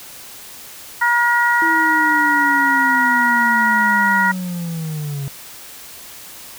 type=harmonic tone; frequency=477 Hz; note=A#4; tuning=40 cents sharp; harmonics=2 / 3 / 4; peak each=-17 / -17 / -17 dBFS; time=1.01-4.32 s; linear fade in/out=10 ms
type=linear sweep; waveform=triangle; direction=down; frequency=329.6 to 136.6 Hz; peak=-20 dBFS; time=1.62-5.28 s; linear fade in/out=0 ms
effects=white hiss -37 dBFS RMS until 6.58 s